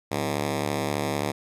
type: ring-modulated tone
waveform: 10% pulse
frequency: 146.83 Hz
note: D3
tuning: in tune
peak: -14 dBFS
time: 0.11-1.32 s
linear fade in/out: 10 ms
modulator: 35.8 Hz
effects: resampled to 32000 Hz